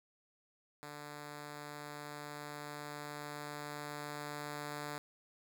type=tone with level ramp; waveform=5% pulse; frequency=147.3 Hz; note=D3; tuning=6 cents sharp; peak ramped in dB=-35 to -29 dBFS; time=0.83-4.98 s; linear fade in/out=0 ms; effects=none